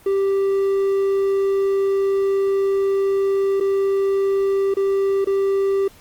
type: tone with dropouts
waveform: triangle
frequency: 392 Hz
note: G4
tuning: in tune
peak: -14 dBFS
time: 0.06-5.88 s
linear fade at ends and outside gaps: 5 ms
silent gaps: 3.601-3.607 / 4.741-4.768 / 5.246-5.27 s
effects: pink hiss -49 dBFS RMS until 6 s + Opus 24 kbps